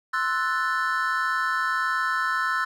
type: chord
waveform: triangle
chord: F# half-diminished seventh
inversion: second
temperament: equal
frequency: 1046.5 / 1318.5 / 1480 / 1760 Hz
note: C6 / E6 / F#6 / A6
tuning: 0 / 0 / 0 / 0 cents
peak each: -28 / -25 / -26 / -27 dBFS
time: 0.13-2.65 s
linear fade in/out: 10 ms
effects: none